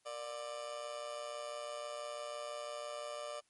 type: tone with amplitude modulation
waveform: 30% pulse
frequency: 592 Hz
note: D5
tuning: 14 cents sharp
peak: -35 dBFS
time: 0.05-3.41 s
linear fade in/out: 20 ms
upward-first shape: sine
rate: 126 Hz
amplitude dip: 75%
effects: white hiss -75 dBFS RMS until 3.49 s + MP3 48 kbps